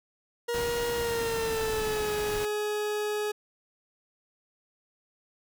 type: tone with pitch glide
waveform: 40% pulse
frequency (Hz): 474.3 to 420.1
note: A#4 to G#4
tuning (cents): +30 to +20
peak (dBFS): -27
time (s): 0.48-3.32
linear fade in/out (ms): 10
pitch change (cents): -210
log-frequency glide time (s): 0.95-2.13
type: noise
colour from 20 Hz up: pink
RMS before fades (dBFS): -37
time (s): 0.54-2.45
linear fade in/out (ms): 0
effects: none